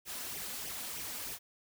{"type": "noise with flanger", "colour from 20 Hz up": "white", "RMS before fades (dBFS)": -41, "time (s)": [0.05, 1.39], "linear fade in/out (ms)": 50, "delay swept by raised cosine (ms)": [0.33, 4.13], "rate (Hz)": 3.2, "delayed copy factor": 0.6, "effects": []}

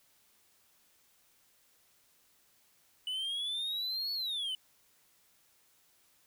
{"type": "exponential two-way sweep", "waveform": "triangle", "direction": "up then down", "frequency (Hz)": [2963, 4435, 2963], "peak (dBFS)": -32, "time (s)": [3.07, 4.55], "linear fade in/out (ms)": 2, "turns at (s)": 4.13, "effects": ["white hiss -68 dBFS RMS until 6.26 s"]}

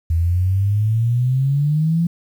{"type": "exponential sweep", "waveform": "sine", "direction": "up", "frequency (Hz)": [80.7, 171.9], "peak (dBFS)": -14, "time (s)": [0.1, 2.07], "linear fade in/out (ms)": 5, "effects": ["8-bit"]}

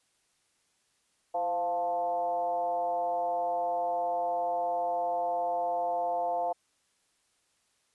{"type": "tone with frequency modulation", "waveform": "sine", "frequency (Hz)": 698.5, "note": "F5", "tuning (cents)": 0, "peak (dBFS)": -27, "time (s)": [1.34, 6.53], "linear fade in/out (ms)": 10, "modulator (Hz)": 183, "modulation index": 0.85, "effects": ["white hiss -72 dBFS RMS until 7.94 s", "resampled to 24000 Hz"]}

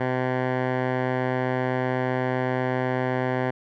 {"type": "tone with low-pass filter", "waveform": "10% pulse", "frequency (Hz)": 127.9, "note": "C3", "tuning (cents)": -39, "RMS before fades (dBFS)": -25, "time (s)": [0, 3.51], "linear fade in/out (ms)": 10, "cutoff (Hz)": 1600, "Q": 1.6, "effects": []}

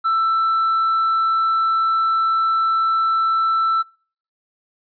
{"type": "tone with hard clipping", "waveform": "sine", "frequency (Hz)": 1329, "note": "E6", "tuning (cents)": 14, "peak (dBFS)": -16, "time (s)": [0.04, 3.83], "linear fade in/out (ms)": 20, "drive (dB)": 2, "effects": ["noise-tail reverb RT60 0.5 s tail -26 dB re dry", "resampled to 11025 Hz"]}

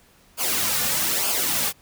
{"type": "noise with flanger", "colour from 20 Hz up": "white", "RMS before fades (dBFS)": -23, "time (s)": [0.37, 1.73], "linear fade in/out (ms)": 50, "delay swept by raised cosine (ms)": [0.51, 3.11], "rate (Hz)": 1.1, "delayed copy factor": -0.65, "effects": ["pink hiss -56 dBFS RMS until 1.81 s"]}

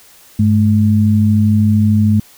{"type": "tone pair together", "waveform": "sine", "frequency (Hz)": [100.9, 214], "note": ["G#2", "A3"], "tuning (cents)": [-49, -48], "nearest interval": "octave + minor second", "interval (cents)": 1301, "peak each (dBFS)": -11, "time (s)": [0.39, 2.2], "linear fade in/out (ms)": 5, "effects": ["white hiss -44 dBFS RMS until 2.37 s"]}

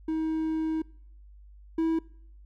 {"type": "tone pair in turn", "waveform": "triangle", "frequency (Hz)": [317.5, 324.9], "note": ["D#4", "E4"], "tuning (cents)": [35, -25], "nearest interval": "unison", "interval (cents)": 40, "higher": "second", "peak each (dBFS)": [-24, -21], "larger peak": "second", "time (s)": [[0.08, 0.82], [1.78, 1.99]], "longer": "first", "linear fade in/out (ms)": 5, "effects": ["noise-tail reverb RT60 0.7 s tail -24 dB re dry", "added 50 Hz sine -48 dBFS peak until 2.45 s"]}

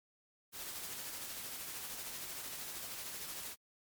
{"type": "noise with tremolo", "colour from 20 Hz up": "white", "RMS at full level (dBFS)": -43, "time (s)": [0.52, 3.56], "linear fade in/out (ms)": 50, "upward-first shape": "sine", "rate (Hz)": 13, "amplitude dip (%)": 30, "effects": ["MP3 96 kbps"]}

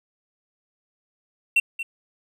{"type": "tone with echo", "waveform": "triangle", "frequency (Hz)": 2716, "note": "F7", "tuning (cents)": -49, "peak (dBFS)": -13, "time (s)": [1.56, 1.6], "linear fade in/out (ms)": 5, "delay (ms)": 230, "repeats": 1, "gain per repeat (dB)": -12, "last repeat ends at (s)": 1.83, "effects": []}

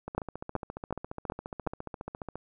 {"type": "two click trains", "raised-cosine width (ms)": 1, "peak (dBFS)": [-23, -14], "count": [34, 5], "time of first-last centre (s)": [[0.08, 2.356], [0.18, 1.673]], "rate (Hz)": [14.5, 2.68], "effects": []}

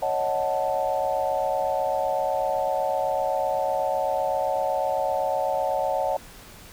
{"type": "chord", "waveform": "sine", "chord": "D# half-diminished seventh", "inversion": "third", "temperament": "equal", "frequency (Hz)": [554.4, 622.3, 740, 880], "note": ["C#5", "D#5", "F#5", "A5"], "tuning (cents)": [0, 0, 0, 0], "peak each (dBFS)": [-27, -28, -27, -29], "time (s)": [0.02, 6.17], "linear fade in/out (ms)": 5, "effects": ["pink hiss -46 dBFS RMS until 6.72 s"]}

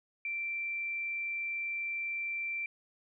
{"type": "tone", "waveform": "sine", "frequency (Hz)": 2349, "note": "D7", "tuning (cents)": 0, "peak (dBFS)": -33, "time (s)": [0.25, 2.66], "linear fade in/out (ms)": 2, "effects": []}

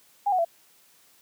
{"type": "tone with pitch steps", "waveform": "sine", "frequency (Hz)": [810, 738.5, 673.3], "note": ["G#5", "F#5", "E5"], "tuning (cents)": [-43, -3, 36], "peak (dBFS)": -20, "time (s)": [0.26, 0.449], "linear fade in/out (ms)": 10, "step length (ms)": 63, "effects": ["white hiss -59 dBFS RMS until 1.21 s", "high-pass 100 Hz 12 dB/octave"]}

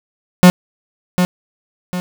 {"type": "tone with echo", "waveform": "45% pulse", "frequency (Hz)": 180.1, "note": "F#3", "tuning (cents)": -46, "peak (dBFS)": -3, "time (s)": [0.43, 0.5], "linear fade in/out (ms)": 0, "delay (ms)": 750, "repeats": 2, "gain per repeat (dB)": -8, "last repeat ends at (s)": 2, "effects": []}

